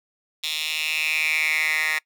10% pulse tone with high-pass filter sweep, 155.56 Hz, D#3, in tune, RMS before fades -24 dBFS, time 0.43-1.99 s, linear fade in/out 10 ms, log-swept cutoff 3300 to 1800 Hz, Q 5.6, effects noise-tail reverb RT60 0.1 s tail -23 dB re dry

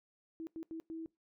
sine tone bursts at uneven times, 325 Hz, E4, 24 cents flat, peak -40 dBFS, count 4, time 0.4-0.47 / 0.56-0.63 / 0.71-0.8 / 0.9-1.06 s, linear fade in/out 0 ms, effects noise-tail reverb RT60 0.2 s tail -22 dB re dry

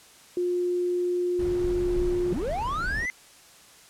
sine tone, 355.7 Hz, F4, 32 cents sharp, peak -23 dBFS, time 0.37-2.33 s, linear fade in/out 2 ms
brown noise, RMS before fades -33 dBFS, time 1.39-3.06 s, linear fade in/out 5 ms
triangle linear sweep, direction up, 146.83 to 2076 Hz, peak -25 dBFS, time 2.32-3.1 s, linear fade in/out 0 ms
effects white hiss -52 dBFS RMS until 3.89 s + low-pass 10000 Hz 12 dB/octave

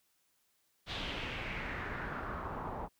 pink noise with low-pass filter sweep, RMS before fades -40 dBFS, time 0.86-2.89 s, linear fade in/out 50 ms, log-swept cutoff 3700 to 860 Hz, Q 2.9, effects white hiss -75 dBFS RMS until 2.99 s

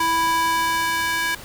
square tone with high-pass filter sweep, 329.6 Hz, E4, in tune, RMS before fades -21 dBFS, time 0-1.35 s, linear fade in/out 5 ms, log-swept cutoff 830 to 1500 Hz, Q 2.1, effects pink hiss -39 dBFS RMS until 1.44 s

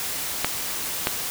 clicks, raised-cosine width 0.3 ms, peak -4 dBFS, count 2, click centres 0.446 / 1.071 s, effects white hiss -29 dBFS RMS until 1.3 s

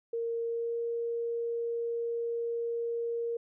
sine tone with pitch glide, 463.1 to 466.9 Hz, A#4 to A#4, -11 to +3 cents, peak -30 dBFS, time 0.13-3.37 s, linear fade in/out 5 ms, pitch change +14 cents, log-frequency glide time 0.44-0.77 s, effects none

